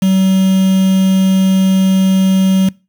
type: tone with quantisation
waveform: triangle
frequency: 190 Hz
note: F#3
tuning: 46 cents sharp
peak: -6 dBFS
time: 0.02-2.69 s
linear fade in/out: 5 ms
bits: 4
effects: noise-tail reverb RT60 0.3 s tail -24 dB re dry